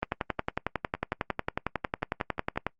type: two click trains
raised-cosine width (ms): 0.5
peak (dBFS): -23 / -12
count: 10 / 30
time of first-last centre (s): 0.95-2.56 / 0.03-2.666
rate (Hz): 5.59 / 11
effects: noise-tail reverb RT60 0.1 s tail -24 dB re dry + Opus 32 kbps